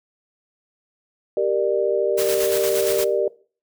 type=chord; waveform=sine; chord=G minor; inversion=none; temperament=equal with one note detuned; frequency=392 / 466.2 / 596.9 Hz; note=G4 / Bb4 / D5; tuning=0 / 0 / +28 cents; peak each=-22 dBFS; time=1.37-3.28 s; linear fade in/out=2 ms
type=noise with tremolo; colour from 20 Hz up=white; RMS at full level=-26 dBFS; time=2.17-3.05 s; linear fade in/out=20 ms; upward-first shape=square; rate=8.6 Hz; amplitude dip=40%
effects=noise-tail reverb RT60 0.4 s tail -20 dB re dry